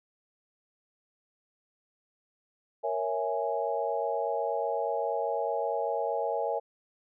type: chord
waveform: sine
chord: A# half-diminished seventh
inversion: none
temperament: equal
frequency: 466.2 / 554.4 / 659.3 / 830.6 Hz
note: A#4 / C#5 / E5 / G#5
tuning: 0 / 0 / 0 / 0 cents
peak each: -33 dBFS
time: 2.83-6.6 s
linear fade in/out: 20 ms
effects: none